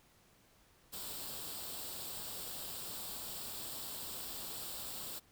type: noise with comb filter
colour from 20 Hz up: white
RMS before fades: -44 dBFS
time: 0.92-5.2 s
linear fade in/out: 20 ms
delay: 0.24 ms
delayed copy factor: +0.6
effects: pink hiss -67 dBFS RMS until 5.31 s